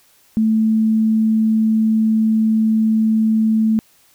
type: tone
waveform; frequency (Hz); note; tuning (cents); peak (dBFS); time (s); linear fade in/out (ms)
sine; 220; A3; 0; -12; 0.37-3.79; 0
effects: white hiss -54 dBFS RMS until 4.14 s

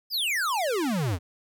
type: exponential sweep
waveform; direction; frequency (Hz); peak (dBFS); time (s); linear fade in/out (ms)
square; down; 5230 to 78.4; -25; 0.1-1.19; 50
effects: none

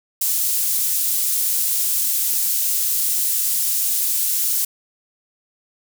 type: high-pass noise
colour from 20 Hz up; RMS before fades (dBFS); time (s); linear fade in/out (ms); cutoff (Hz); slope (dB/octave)
pink; -20; 0.21-4.65; 5; 9600; 12
effects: none

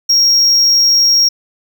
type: tone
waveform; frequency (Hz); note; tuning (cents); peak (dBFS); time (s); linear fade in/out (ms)
triangle; 5588; F8; 0; -6; 0.09-1.29; 10
effects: none

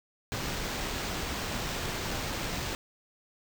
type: noise with sample-and-hold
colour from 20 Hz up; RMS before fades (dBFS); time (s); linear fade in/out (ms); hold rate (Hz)
pink; -34; 0.32-2.75; 0; 11025
effects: none

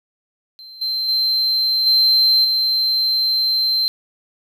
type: tone with level steps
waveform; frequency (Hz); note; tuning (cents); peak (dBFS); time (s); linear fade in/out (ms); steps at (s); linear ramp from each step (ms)
triangle; 4116; C8; -29; -35 / -18 / -14 / -10 / -14; 0.59-3.88; 0; 0.81 / 1.08 / 1.86 / 2.44; 10
effects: none

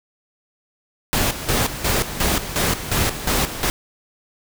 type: noise with tremolo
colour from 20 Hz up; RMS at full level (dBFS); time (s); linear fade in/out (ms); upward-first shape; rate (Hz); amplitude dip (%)
pink; -19; 1.13-3.7; 0; square; 2.8; 70
effects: none

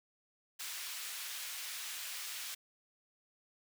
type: high-pass noise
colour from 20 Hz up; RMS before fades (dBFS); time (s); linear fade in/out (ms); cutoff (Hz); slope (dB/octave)
pink; -43; 0.59-2.55; 10; 2100; 12
effects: none

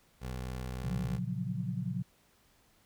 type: tone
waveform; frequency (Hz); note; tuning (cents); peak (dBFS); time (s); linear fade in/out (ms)
20% pulse; 63.2; B1; +41; -32; 0.2-1.2; 50
type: chord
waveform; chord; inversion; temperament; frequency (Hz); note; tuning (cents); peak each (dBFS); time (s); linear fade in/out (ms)
sine; Gb major seventh; first; equal; 116.54 / 138.59 / 174.61 / 185; Bb2 / Db3 / F3 / Gb3; 0 / 0 / 0 / 0; -38; 0.83-2.03; 10
effects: pink hiss -67 dBFS RMS until 2.85 s

